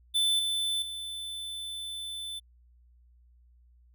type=tone with level steps; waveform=square; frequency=3520 Hz; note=A7; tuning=in tune; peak=-24 / -28 / -36 dBFS; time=0.14-2.4 s; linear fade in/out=20 ms; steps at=0.39 / 0.82 s; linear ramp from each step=2 ms; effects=added 60 Hz sine -57 dBFS peak until 3.94 s